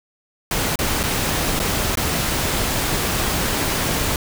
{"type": "noise with dropouts", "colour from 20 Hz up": "pink", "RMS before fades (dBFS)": -21, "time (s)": [0.51, 4.16], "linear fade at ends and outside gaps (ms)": 2, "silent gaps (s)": [[0.757, 0.789], [1.032, 1.036], [1.593, 1.599], [1.955, 1.972]], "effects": []}